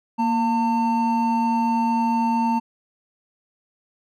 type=tone pair together; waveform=triangle; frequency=233.1 / 902.2 Hz; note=A#3 / A5; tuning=0 / +43 cents; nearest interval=octave + major seventh; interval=2343 cents; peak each=-19 dBFS; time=0.18-2.6 s; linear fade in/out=20 ms; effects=none